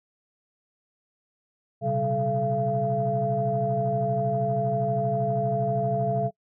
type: tone cluster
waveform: sine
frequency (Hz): 121.7 / 134.3 / 193.8 / 431.1 / 681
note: B2 / C3 / G3 / A4 / F5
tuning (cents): -25 / +46 / -20 / -35 / -44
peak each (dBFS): -33 / -28 / -32 / -31 / -25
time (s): 1.81-6.31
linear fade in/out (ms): 50
effects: noise-tail reverb RT60 0.1 s tail -25 dB re dry + tanh soft clip ceiling -12 dBFS